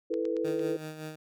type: chord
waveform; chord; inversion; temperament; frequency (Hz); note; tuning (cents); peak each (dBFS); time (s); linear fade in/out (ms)
sine; E suspended fourth; none; equal; 329.6 / 440 / 493.9; E4 / A4 / B4; 0 / 0 / 0; -32; 0.1-0.77; 10
type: click train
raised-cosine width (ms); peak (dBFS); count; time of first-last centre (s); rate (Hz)
0.2; -30; 5; 0.14-0.594; 8.81
type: tone with tremolo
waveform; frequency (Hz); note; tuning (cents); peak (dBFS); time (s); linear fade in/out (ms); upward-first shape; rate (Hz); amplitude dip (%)
15% pulse; 155.56; D#3; 0; -30; 0.44-1.16; 10; sine; 5.3; 55
effects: none